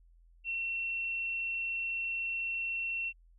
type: tone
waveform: sine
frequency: 2714 Hz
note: E7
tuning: 50 cents sharp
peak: -32 dBFS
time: 0.44-3.13 s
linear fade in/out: 50 ms
effects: added 42 Hz sine -58 dBFS peak until 3.38 s